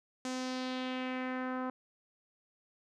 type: tone with low-pass filter sweep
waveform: sawtooth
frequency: 256.2 Hz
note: C4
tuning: 36 cents flat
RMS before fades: -37 dBFS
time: 0.25-1.7 s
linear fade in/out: 2 ms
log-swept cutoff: 7100 to 1200 Hz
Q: 2.1
effects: none